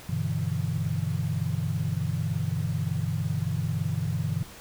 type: chord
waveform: sine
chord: E minor seventh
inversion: first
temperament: equal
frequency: 98 / 123.47 / 146.83 / 164.81 Hz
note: G2 / B2 / D3 / E3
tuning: 0 / 0 / 0 / 0 cents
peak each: -31 dBFS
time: 0.09-4.43 s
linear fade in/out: 5 ms
effects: pink hiss -46 dBFS RMS until 4.6 s